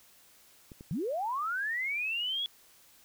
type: clicks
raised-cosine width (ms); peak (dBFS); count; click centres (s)
3; -34 / -33; 2; 0.718 / 0.809
type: linear sweep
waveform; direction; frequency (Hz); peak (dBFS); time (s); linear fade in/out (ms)
sine; up; 131.8 to 3400; -30; 0.91-2.46; 0
effects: white hiss -60 dBFS RMS until 3.04 s